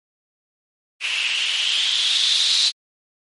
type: noise with low-pass filter sweep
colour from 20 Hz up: violet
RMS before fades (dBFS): -20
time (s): 1-2.72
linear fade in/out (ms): 50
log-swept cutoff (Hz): 2600 to 4100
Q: 6.5
effects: MP3 48 kbps